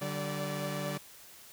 sawtooth tone cluster, 147.4 / 192.1 / 581 Hz, D3 / G3 / D5, +7 / -35 / -19 cents, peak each -33 / -35 / -34 dBFS, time 0.01-0.98 s, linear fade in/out 10 ms, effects white hiss -53 dBFS RMS until 1.52 s

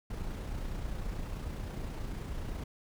brown noise with amplitude modulation, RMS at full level -36 dBFS, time 0.1-2.64 s, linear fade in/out 5 ms, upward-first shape sine, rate 29.4 Hz, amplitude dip 35%, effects none

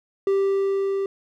triangle tone with level ramp, 392 Hz, G4, in tune, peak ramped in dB -15 to -20 dBFS, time 0.27-1.06 s, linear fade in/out 2 ms, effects none

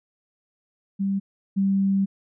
sine tone pair in turn, 196.2 / 195.31 Hz, G3 / G3, +2 / -6 cents, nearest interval unison, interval 8 cents, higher first, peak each -21 / -18 dBFS, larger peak second, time 0.99-1.2 / 1.56-2.06 s, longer second, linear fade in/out 20 ms, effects none

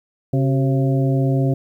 harmonic tone with a mistuned harmonic, 135.1 Hz, C#3, 44 cents flat, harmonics 1 / 2 / 3 / 4 / 5, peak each -16 / -22 / -26 / -28 / -30 dBFS, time 0.33-1.54 s, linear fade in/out 5 ms, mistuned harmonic 3, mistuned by -86 cents, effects 9-bit

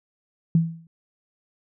sine tone with exponential decay, 164.81 Hz, E3, in tune, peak -12 dBFS, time 0.55-0.87 s, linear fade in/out 2 ms, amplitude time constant 69 ms, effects none

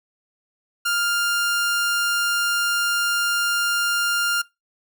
sawtooth tone, 1400 Hz, F6, 4 cents sharp, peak -16 dBFS, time 0.85-4.42 s, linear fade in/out 10 ms, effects noise-tail reverb RT60 0.2 s tail -21 dB re dry

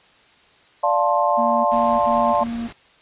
sine chord, D minor seventh, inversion none, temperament equal with one note detuned, 587.3 / 698.5 / 880 / 1055 Hz, D5 / F5 / A5 / C6, 0 / 0 / 0 / +14 cents, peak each -21 dBFS, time 0.83-2.44 s, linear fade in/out 10 ms
triangle tone bursts, 233.1 Hz, A#3, in tune, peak -22 dBFS, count 4, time 1.37-2.682 s, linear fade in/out 20 ms, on 280 ms, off 64 ms
pink noise, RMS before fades -38 dBFS, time 1.71-2.73 s, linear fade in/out 10 ms
effects white hiss -53 dBFS RMS until 3.01 s + resampled to 8000 Hz

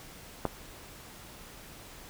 clicks, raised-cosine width 1 ms, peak -13 / -29 dBFS, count 2, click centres 0.453 / 0.464 s, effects pink hiss -49 dBFS RMS until 2.09 s

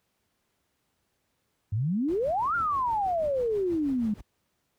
sine exponential two-way sweep, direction up then down, 95.6 to 1429 to 203.2 Hz, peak -24 dBFS, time 1.72-4.14 s, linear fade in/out 5 ms, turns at 2.55 s
brown noise with tremolo, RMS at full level -39 dBFS, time 2.08-4.21 s, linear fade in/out 5 ms, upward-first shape triangle, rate 6.2 Hz, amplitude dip 80%
effects pink hiss -75 dBFS RMS until 4.78 s + high-pass 60 Hz 12 dB/octave

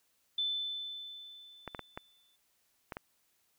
sine tone with exponential decay, 3520 Hz, A7, in tune, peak -29 dBFS, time 0.38-2.36 s, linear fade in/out 5 ms, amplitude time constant 430 ms
clicks, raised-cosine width 0.5 ms, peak -24 dBFS, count 6, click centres 1.677 / 1.748 / 1.793 / 1.975 / 2.922 / 2.969 s
effects white hiss -74 dBFS RMS until 3.58 s

